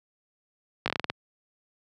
slowing click train, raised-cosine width 0.3 ms, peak -10 dBFS, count 8, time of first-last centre 0.86-1.1 s, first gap 18 ms, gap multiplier 1.21, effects high-pass 100 Hz 12 dB/octave

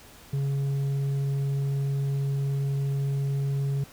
triangle tone with tanh clipping, 138.59 Hz, C#3, in tune, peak -25 dBFS, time 0.33-3.84 s, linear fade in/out 5 ms, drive 9 dB, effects pink hiss -50 dBFS RMS until 3.92 s

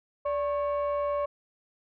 sine tone pair together, 580 / 1094.9 Hz, D5 / C#6, -22 / -22 cents, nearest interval major seventh, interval 1100 cents, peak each -25 / -30 dBFS, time 0.25-1.26 s, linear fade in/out 10 ms, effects tanh soft clip ceiling -23 dBFS

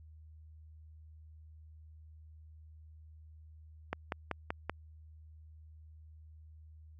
click train, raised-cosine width 0.5 ms, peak -19 dBFS, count 5, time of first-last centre 3.93-4.696 s, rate 5.22 Hz, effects added 78 Hz sine -52 dBFS peak until 6.99 s

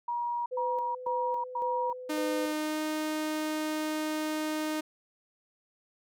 sine tone bursts, 954 Hz, A#5, 40 cents sharp, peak -29 dBFS, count 4, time 0.08-1.93 s, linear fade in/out 5 ms, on 380 ms, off 110 ms
sine tone with tremolo, 505 Hz, B4, 39 cents sharp, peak -31 dBFS, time 0.51-2.53 s, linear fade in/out 20 ms, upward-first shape square, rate 1.8 Hz, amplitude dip 60%
sawtooth tone with pitch glide, 305.8 to 308.8 Hz, D#4 to D#4, -30 to -13 cents, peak -26 dBFS, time 2.09-4.81 s, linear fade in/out 10 ms, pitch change +17 cents, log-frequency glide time 2.52-2.82 s
effects none

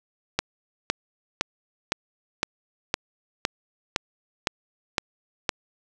click train, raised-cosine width 0.2 ms, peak -4 dBFS, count 11, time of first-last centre 0.39-5.492 s, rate 1.96 Hz, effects none

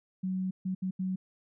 sine tone bursts at uneven times, 186.9 Hz, F#3, 18 cents sharp, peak -29 dBFS, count 4, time 0.23-0.51 / 0.65-0.75 / 0.82-0.91 / 0.99-1.16 s, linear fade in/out 10 ms, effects none

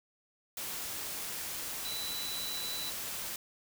sine tone in noise, 3967 Hz, B7, 7 cents sharp, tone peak -38 dBFS, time 1.85-2.9 s, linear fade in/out 2 ms, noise white, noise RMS -39 dBFS, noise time 0.57-3.36 s, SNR -2 dB, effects none

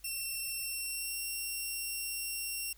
5% pulse tone with pitch glide, 2707 to 2737 Hz, E7 to F7, +45 to -36 cents, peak -27 dBFS, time 0.04-2.73 s, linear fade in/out 5 ms, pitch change +19 cents, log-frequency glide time 0.63-1.17 s, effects added 50 Hz sine -59 dBFS peak until 2.77 s + white hiss -64 dBFS RMS until 2.77 s

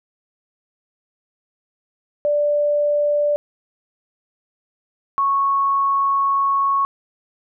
sine tone pair in turn, 587.3 / 1104.2 Hz, D5 / C#6, 0 / -7 cents, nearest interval major seventh, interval 1093 cents, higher second, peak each -15 dBFS, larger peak neither, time 2.25-3.36 / 5.18-6.85 s, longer second, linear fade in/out 0 ms, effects none

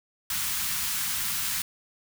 white band-stop noise, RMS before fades -29 dBFS, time 0.3-1.62 s, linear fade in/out 2 ms, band 210 to 1000 Hz, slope 24 dB/octave, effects none

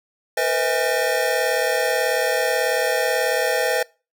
square tone cluster, 469.7 / 508 / 644 / 819 / 1809 Hz, A#4 / B4 / E5 / G#5 / A6, +13 / +49 / -41 / -24 / +48 cents, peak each -27 / -24 / -25 / -28 / -27 dBFS, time 0.37-3.83 s, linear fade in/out 5 ms, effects noise-tail reverb RT60 0.3 s tail -23 dB re dry

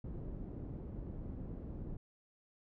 pink low-pass noise, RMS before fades -44 dBFS, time 0.04-1.97 s, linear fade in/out 5 ms, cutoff 310 Hz, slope 12 dB/octave, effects none

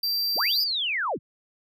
square tone, 4700 Hz, D8, 1 cent sharp, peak -24 dBFS, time 0.03-0.64 s, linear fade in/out 5 ms
sine linear two-way sweep, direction up then down, 60 to 5110 to 60 Hz, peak -24 dBFS, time 0.35-1.19 s, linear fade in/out 50 ms, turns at 0.61 s
effects none

